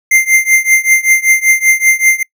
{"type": "tone with tremolo", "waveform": "square", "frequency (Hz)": 2093, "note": "C7", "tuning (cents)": 0, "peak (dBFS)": -4, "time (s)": [0.11, 2.23], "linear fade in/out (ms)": 5, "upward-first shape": "triangle", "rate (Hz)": 5.2, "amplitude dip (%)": 95, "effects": ["noise-tail reverb RT60 0.1 s tail -24 dB re dry"]}